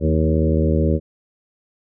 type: harmonic tone with a mistuned harmonic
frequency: 78.8 Hz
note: D#2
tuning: 23 cents sharp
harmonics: 1 / 2 / 3 / 4 / 5 / 6 / 7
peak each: -18 / -21 / -23 / -24 / -25 / -26 / -26 dBFS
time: 0-1 s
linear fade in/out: 50 ms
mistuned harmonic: 3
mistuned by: -40 cents
effects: none